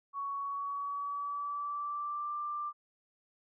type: tone with pitch glide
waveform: sine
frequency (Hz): 1117 to 1183.4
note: C#6 to D6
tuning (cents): +13 to +13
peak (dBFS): -34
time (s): 0.13-2.73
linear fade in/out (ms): 50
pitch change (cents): +100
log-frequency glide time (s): 0.37-2.36
effects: none